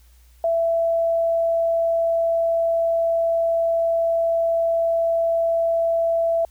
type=tone; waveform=sine; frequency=666 Hz; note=E5; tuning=18 cents sharp; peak=-17 dBFS; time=0.44-6.45 s; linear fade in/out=2 ms; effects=added 60 Hz sine -49 dBFS peak until 6.5 s + white hiss -60 dBFS RMS until 6.5 s